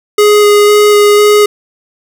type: tone with vibrato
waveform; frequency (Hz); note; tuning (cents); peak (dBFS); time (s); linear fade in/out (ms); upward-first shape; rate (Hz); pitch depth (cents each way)
square; 415.3; G#4; 0; -4; 0.18-1.46; 5; square; 2; 8
effects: 7-bit